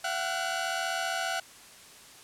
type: tone cluster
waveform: sawtooth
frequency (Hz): 679 / 760 / 1465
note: F5 / F#5 / F#6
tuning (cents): -49 / +46 / -18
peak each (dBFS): -30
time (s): 0.04-1.4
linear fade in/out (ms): 5
effects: white hiss -51 dBFS RMS until 2.23 s + low-pass 10000 Hz 12 dB/octave